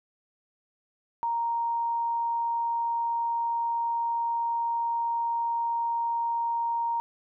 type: tone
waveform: sine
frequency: 932.3 Hz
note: A#5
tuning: in tune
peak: -25 dBFS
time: 1.23-7 s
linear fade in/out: 0 ms
effects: none